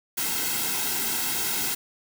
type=noise with comb filter; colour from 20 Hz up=white; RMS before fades=-27 dBFS; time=0.17-1.75 s; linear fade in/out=10 ms; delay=1.7 ms; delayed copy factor=-0.8; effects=none